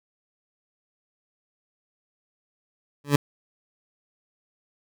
20% pulse tone with exponential growth, 143.6 Hz, D3, 39 cents flat, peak -7 dBFS, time 3.04-3.16 s, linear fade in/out 5 ms, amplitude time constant 25 ms, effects none

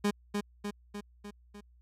30% pulse tone with echo, 205.1 Hz, G#3, 21 cents flat, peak -23 dBFS, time 0.04-0.11 s, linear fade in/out 10 ms, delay 300 ms, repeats 5, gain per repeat -4 dB, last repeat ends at 1.61 s, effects added 60 Hz sine -58 dBFS peak until 1.81 s + low-pass 11000 Hz 12 dB/octave

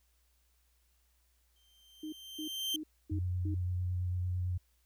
40% pulse tone with exponential growth, 3136 Hz, G7, in tune, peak -30 dBFS, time 1.56-2.76 s, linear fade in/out 2 ms, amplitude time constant 260 ms
sine tone bursts, 309.2 Hz, D#4, 11 cents flat, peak -38 dBFS, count 5, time 2.03-3.545 s, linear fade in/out 5 ms, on 95 ms, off 260 ms
sine tone with vibrato, 90.2 Hz, F#2, 44 cents flat, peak -31 dBFS, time 3.11-4.58 s, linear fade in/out 10 ms, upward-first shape square, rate 8.9 Hz, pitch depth 12 cents each way
effects added 60 Hz sine -70 dBFS peak until 4.85 s + white hiss -75 dBFS RMS until 4.85 s

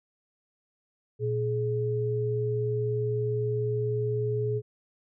sine tone pair together, 118.4 / 421.9 Hz, A#2 / G#4, +27 / +27 cents, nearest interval octave + minor seventh, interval 2200 cents, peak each -28 dBFS, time 1.19-4.62 s, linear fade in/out 50 ms, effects none

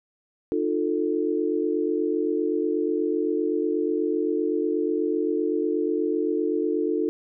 sine tone cluster, 305.1 / 353.1 / 442.1 Hz, D#4 / F4 / A4, -34 / +19 / +8 cents, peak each -26 dBFS, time 0.52-7.09 s, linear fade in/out 0 ms, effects none

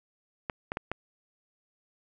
clicks, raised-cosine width 0.5 ms, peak -16 dBFS, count 4, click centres 0.498 / 0.719 / 0.771 / 0.916 s, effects none

